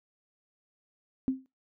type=tone with exponential decay; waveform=sine; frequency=262.6 Hz; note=C4; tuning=6 cents sharp; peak=-21 dBFS; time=1.28-1.46 s; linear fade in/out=0 ms; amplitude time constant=39 ms; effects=noise-tail reverb RT60 0.2 s tail -20 dB re dry